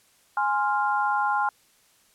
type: chord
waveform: sine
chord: F minor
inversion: first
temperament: equal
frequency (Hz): 830.6 / 1046.5 / 1396.9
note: Ab5 / C6 / F6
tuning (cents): 0 / 0 / 0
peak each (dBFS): -24 / -27 / -27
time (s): 0.37-1.49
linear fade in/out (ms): 2
effects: white hiss -61 dBFS RMS until 2.14 s + low-pass 12000 Hz 12 dB/octave